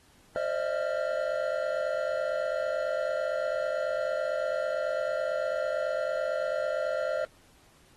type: tone cluster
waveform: triangle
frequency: 527 / 602 / 651 / 1386 Hz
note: C5 / D5 / E5 / F6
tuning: +12 / +43 / -22 / -14 cents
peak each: -31 / -29 / -31 / -36 dBFS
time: 0.36-7.25 s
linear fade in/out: 0 ms
effects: pink hiss -61 dBFS RMS until 7.96 s + AAC 32 kbps